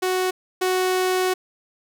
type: tone pair in turn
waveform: sawtooth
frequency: 370 / 370 Hz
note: F#4 / F#4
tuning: 0 / 0 cents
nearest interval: unison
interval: 0 cents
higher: neither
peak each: -16 / -15 dBFS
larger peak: second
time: 0.02-0.31 / 0.61-1.34 s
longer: second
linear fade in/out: 10 ms
effects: none